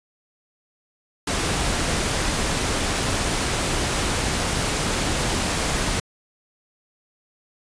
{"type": "noise", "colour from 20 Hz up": "pink", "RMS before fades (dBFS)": -23, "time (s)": [1.27, 6], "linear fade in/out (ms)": 5, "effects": ["resampled to 22050 Hz"]}